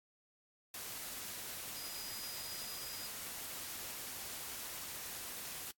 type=tone in noise; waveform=sine; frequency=4940 Hz; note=D#8; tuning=13 cents flat; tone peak=-48 dBFS; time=1.76-3.07 s; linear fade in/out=2 ms; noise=white; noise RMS=-45 dBFS; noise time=0.74-5.71 s; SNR=-6 dB; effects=noise-tail reverb RT60 0.1 s tail -23 dB re dry + AAC 64 kbps